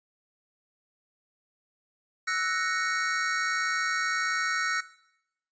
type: chord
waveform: square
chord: F# dominant seventh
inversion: third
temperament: equal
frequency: 1318.5 / 1480 / 1864.7 / 2217 Hz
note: E6 / F#6 / A#6 / C#7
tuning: 0 / 0 / 0 / 0 cents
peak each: -33 / -32 / -32 / -35 dBFS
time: 2.27-4.81 s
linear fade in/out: 10 ms
effects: noise-tail reverb RT60 0.8 s tail -18 dB re dry + resampled to 16000 Hz